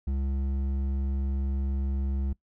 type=tone with hard clipping; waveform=triangle; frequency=67.8 Hz; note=C#2; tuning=38 cents flat; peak=-28 dBFS; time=0.07-2.33 s; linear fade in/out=5 ms; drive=12 dB; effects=noise-tail reverb RT60 0.1 s tail -21 dB re dry